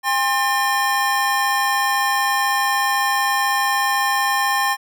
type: tone cluster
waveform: square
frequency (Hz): 806 / 1059 / 1797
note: G5 / C6 / A6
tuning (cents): +48 / +21 / +36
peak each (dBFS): -22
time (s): 0.03-4.77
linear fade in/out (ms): 50
effects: none

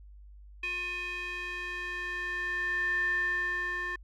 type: tone with band-pass filter sweep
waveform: square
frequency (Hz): 357.1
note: F4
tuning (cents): +39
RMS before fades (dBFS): -33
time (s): 0.63-3.96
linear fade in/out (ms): 5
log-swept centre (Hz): 2400 to 1600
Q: 9.5
effects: added 50 Hz sine -48 dBFS peak until 4.03 s

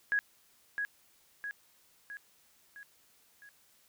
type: tone with echo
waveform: sine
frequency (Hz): 1661.2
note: G#6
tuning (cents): 0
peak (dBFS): -26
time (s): 0.12-0.19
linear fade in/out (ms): 0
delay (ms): 660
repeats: 5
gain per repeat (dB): -5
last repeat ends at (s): 3.49
effects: white hiss -66 dBFS RMS until 3.88 s

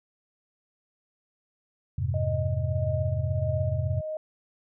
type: chord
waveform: sine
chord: F minor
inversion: none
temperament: equal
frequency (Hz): 87.31 / 103.83 / 130.81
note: F2 / Ab2 / C3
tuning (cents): 0 / 0 / 0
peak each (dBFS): -29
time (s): 1.98-4.01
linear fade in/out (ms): 5
type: tone with tremolo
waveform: sine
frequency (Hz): 622.3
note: D#5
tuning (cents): 0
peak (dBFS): -29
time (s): 2.14-4.17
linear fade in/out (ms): 2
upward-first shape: sine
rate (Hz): 1.6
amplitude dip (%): 60
effects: none

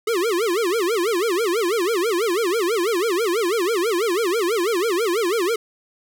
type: tone with vibrato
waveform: square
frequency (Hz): 400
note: G4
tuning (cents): +35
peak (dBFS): -19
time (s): 0.07-5.56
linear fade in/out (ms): 5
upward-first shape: sine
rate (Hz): 6.1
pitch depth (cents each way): 290
effects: none

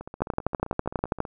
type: two click trains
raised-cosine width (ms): 1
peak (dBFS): -9 / -23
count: 13 / 20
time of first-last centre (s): 0.22-1.204 / 0.01-1.252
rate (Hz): 12.2 / 15.3
effects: none

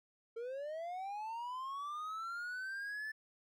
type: linear sweep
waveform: triangle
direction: up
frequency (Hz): 448.9 to 1760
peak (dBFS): -38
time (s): 0.36-3.12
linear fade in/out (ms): 10
effects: none

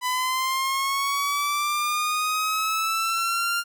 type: linear sweep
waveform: sawtooth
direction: up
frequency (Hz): 996 to 1400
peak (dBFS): -19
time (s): 0.01-3.64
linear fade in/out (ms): 50
effects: none

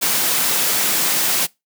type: high-pass noise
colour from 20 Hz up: white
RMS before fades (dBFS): -18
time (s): 0.01-1.47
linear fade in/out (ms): 20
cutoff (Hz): 140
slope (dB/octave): 24
effects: noise-tail reverb RT60 0.2 s tail -23 dB re dry

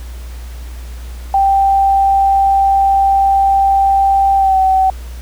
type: tone with pitch glide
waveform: sine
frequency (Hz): 784 to 762.1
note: G5 to G5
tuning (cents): 0 to -49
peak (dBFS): -8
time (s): 1.34-4.9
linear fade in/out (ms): 2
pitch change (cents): -49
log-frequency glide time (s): 4.36-4.58
effects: added 60 Hz sine -25 dBFS peak until 5.21 s + pink hiss -40 dBFS RMS until 5.21 s

